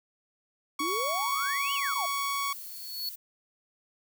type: tone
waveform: sawtooth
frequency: 1118 Hz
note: C#6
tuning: 14 cents sharp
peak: -25 dBFS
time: 0.79-2.53 s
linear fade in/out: 5 ms
type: exponential two-way sweep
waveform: sine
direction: up then down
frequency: 288.8 to 3130 to 642 Hz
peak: -32 dBFS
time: 0.8-2.06 s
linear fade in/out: 5 ms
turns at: 1.74 s
type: noise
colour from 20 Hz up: violet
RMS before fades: -42 dBFS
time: 0.87-3.16 s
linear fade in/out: 10 ms
type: tone with exponential growth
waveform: square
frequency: 4406 Hz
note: C#8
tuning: 11 cents flat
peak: -30 dBFS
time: 2.4-3.09 s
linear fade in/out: 2 ms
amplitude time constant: 150 ms
effects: none